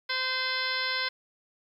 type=harmonic tone with a mistuned harmonic; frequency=516 Hz; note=C5; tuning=24 cents flat; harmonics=1 / 2 / 3 / 4 / 5 / 6 / 7 / 8 / 9 / 10; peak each=-42 / -37 / -33 / -33 / -42 / -40 / -37 / -35 / -42 / -37 dBFS; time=0.09-1.09 s; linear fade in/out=10 ms; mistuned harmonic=7; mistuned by=-62 cents; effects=10-bit